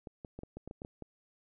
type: clicks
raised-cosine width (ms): 2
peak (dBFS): -30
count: 10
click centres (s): 0.072 / 0.248 / 0.39 / 0.434 / 0.57 / 0.676 / 0.711 / 0.819 / 0.849 / 1.023
effects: none